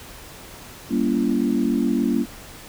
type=chord; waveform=sine; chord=G diminished seventh; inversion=none; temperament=just; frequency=196 / 235.2 / 282.2 / 338.7 Hz; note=G3 / Bb3 / Db4 / Fb4; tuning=0 / +16 / +31 / +47 cents; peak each=-26 / -21 / -23 / -26 dBFS; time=0.89-2.26 s; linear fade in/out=50 ms; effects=pink hiss -41 dBFS RMS until 2.68 s